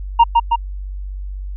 triangle tone with echo, 932.3 Hz, A#5, in tune, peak -3 dBFS, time 0.19-0.24 s, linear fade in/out 10 ms, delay 160 ms, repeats 2, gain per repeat -3 dB, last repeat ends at 0.56 s, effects added 48 Hz sine -24 dBFS peak until 1.56 s + resampled to 8000 Hz

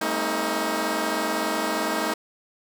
10% pulse tone cluster, 205.1 / 228.4 / 266.3 / 316.5 Hz, G#3 / A#3 / C4 / D#4, -21 / -35 / +31 / +30 cents, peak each -24 / -21 / -25 / -18 dBFS, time 0.01-2.14 s, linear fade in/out 5 ms, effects none

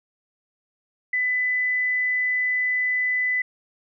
sine tone, 2000 Hz, B6, 21 cents sharp, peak -20 dBFS, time 1.13-3.42 s, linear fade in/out 5 ms, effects none

